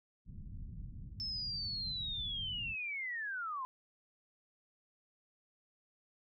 pink low-pass noise, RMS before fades -47 dBFS, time 0.25-2.76 s, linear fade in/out 50 ms, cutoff 180 Hz, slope 24 dB/octave
sine linear sweep, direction down, 5300 to 997 Hz, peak -37 dBFS, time 1.2-3.65 s, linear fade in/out 0 ms
effects none

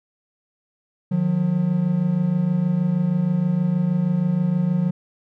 triangle tone pair together, 153.4 / 179.74 Hz, D#3 / F#3, -24 / -50 cents, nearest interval minor third, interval 274 cents, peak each -21 / -17 dBFS, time 1.11-4.91 s, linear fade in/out 10 ms, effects none

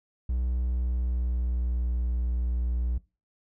triangle tone with pitch glide, 61.8 to 60.46 Hz, B1 to B1, +2 to -36 cents, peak -23 dBFS, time 0.29-2.98 s, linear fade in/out 5 ms, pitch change -38 cents, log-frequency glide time 0.58-1.98 s, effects noise-tail reverb RT60 0.3 s tail -21 dB re dry

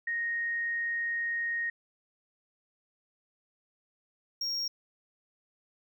sine / triangle tone pair in turn, 1864.7 / 5574 Hz, A#6 / F8, 0 / -4 cents, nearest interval octave + perfect fifth, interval 1896 cents, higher second, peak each -29 / -29 dBFS, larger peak neither, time 0.07-1.7 / 4.41-4.68 s, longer first, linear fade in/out 5 ms, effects none

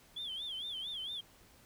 sine tone with vibrato, 3322 Hz, G#7, in tune, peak -37 dBFS, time 0.16-1.21 s, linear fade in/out 10 ms, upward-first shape sine, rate 4.4 Hz, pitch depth 150 cents each way, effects tanh soft clip ceiling -35 dBFS + pink hiss -62 dBFS RMS until 1.65 s

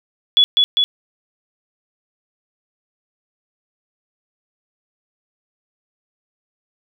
sine tone with echo, 3398 Hz, G#7, 39 cents sharp, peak -8 dBFS, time 0.37-0.44 s, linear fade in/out 0 ms, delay 200 ms, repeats 2, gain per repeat -2 dB, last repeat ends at 0.84 s, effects none

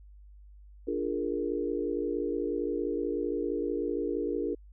sine chord, Bb dominant seventh, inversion first, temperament equal, 293.7 / 349.2 / 415.3 / 466.2 Hz, D4 / F4 / Ab4 / Bb4, 0 / 0 / 0 / 0 cents, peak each -34 dBFS, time 0.87-4.55 s, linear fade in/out 10 ms, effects added 50 Hz sine -49 dBFS peak until 4.72 s

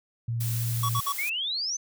sine tone, 116.54 Hz, A#2, in tune, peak -26 dBFS, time 0.28-1 s, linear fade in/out 5 ms
blue noise, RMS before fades -35 dBFS, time 0.4-1.3 s, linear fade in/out 10 ms
square tone bursts, 1125 Hz, C#6, 25 cents sharp, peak -26 dBFS, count 3, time 0.83-1.124 s, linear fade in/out 5 ms, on 60 ms, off 57 ms
sine exponential sweep, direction up, 2071 to 6272 Hz, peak -27 dBFS, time 1.18-1.77 s, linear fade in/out 10 ms
effects none

